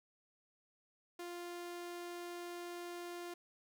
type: tone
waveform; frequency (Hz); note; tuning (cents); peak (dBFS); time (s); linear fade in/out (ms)
sawtooth; 349.2; F4; 0; -40; 1.19-3.34; 5
effects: none